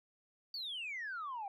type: exponential sweep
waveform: sine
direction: down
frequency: 4654 to 766 Hz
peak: -38 dBFS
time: 0.54-1.48 s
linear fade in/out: 2 ms
effects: tanh soft clip ceiling -36 dBFS